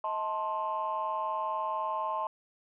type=chord; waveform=sine; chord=A diminished; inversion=second; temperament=just; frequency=633.6 / 880 / 1056 Hz; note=Eb5 / A5 / C6; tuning=+31 / 0 / +16 cents; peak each=-36 / -33 / -32 dBFS; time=0.04-2.27 s; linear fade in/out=2 ms; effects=tanh soft clip ceiling -23 dBFS